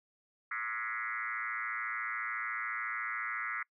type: tone with frequency modulation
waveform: sine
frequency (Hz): 1674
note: G#6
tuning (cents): +13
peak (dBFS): -34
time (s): 0.51-3.63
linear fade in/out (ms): 5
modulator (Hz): 114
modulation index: 4.1
effects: noise-tail reverb RT60 0.1 s tail -25 dB re dry

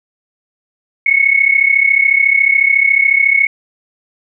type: tone pair together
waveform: sine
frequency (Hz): 2183 / 2217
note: C#7 / C#7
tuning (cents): -27 / 0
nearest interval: unison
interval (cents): 27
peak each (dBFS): -11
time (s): 1.06-3.47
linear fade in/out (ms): 5
effects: none

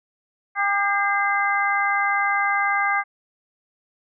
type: harmonic tone with a mistuned harmonic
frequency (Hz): 400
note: G4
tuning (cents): +35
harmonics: 2 / 3 / 4 / 5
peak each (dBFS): -24 / -24 / -24 / -24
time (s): 0.55-3.04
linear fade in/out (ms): 50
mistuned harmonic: 5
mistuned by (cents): +52
effects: none

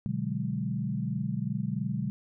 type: chord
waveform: sine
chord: G# half-diminished seventh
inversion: first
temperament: equal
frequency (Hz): 123.47 / 146.83 / 185 / 207.7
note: B2 / D3 / F#3 / G#3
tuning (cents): 0 / 0 / 0 / 0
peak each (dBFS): -34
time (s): 0.06-2.1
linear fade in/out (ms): 0
effects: none

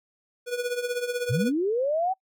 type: tone with tremolo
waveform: square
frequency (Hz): 487.8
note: B4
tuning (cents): -21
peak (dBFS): -24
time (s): 0.46-1.52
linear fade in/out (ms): 50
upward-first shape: triangle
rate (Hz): 16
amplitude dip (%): 80
type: linear sweep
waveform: sine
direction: up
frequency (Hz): 99.3 to 776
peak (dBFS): -22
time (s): 1.29-2.14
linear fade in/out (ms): 20
effects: noise-tail reverb RT60 0.1 s tail -26 dB re dry

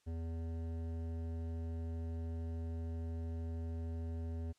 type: tone with hard clipping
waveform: sine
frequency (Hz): 82.41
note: E2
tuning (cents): 0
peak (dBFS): -40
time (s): 0.06-4.53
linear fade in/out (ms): 20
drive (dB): 13
effects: white hiss -75 dBFS RMS until 4.58 s + low-pass 8000 Hz 12 dB/octave

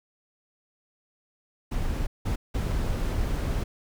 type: noise bursts at uneven times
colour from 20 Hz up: brown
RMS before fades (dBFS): -27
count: 3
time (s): 1.71-2.07 / 2.25-2.36 / 2.54-3.64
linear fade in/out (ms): 10
effects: none

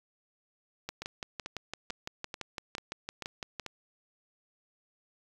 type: two click trains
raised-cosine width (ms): 0.2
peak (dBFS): -21 / -19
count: 7 / 17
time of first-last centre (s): 1.02-3.663 / 0.89-3.597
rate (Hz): 2.27 / 5.91
effects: 8-bit

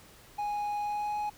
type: tone with pitch glide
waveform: triangle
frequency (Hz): 828 to 836.2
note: G#5 to G#5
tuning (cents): -5 to +12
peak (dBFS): -28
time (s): 0.38-1.3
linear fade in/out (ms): 10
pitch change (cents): +17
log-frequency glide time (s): 0.8-1.15
effects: pink hiss -55 dBFS RMS until 1.37 s

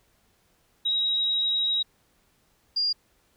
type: tone pair in turn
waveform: sine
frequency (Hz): 3822 / 4815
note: A#7 / D8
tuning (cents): +43 / +42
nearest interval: major third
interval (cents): 399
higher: second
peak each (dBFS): -22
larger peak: neither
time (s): 0.85-1.83 / 2.76-2.93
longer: first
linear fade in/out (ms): 10
effects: pink hiss -66 dBFS RMS until 3.36 s

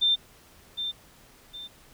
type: tone with echo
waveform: sine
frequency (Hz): 3584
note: A7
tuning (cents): +31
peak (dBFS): -19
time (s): 0.01-0.16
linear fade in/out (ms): 20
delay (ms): 760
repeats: 2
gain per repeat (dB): -9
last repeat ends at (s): 1.68
effects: pink hiss -55 dBFS RMS until 1.93 s

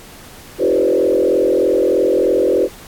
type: tone with frequency modulation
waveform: sine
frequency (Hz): 440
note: A4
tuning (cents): 0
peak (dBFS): -11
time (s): 0.58-2.69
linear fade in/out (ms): 50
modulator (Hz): 43.2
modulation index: 2.6
effects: pink hiss -39 dBFS RMS until 2.87 s + AAC 64 kbps

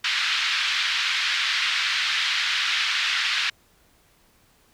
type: band-pass noise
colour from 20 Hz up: white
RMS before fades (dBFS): -24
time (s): 0.04-3.5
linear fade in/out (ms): 5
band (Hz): 1400 to 4000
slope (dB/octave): 24
effects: pink hiss -60 dBFS RMS until 4.73 s

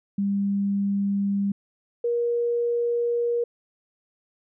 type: tone pair in turn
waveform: sine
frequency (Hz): 199.5 / 474.5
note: G3 / A#4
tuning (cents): +31 / +31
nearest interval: octave + minor third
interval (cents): 1500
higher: second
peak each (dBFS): -21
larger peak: neither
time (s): 0.18-1.52 / 2.04-3.44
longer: second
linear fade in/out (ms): 5
effects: none

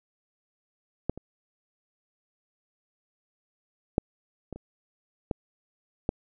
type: clicks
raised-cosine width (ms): 2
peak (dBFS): -12 / -26 / -8 / -23 / -28 / -14 / -11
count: 7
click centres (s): 1.096 / 1.176 / 3.981 / 4.527 / 4.56 / 5.312 / 6.091
effects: none

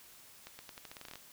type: accelerating click train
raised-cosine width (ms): 0.2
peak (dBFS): -29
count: 13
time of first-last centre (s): 0.47-1.156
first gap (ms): 120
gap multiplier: 0.85
effects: white hiss -57 dBFS RMS until 1.32 s

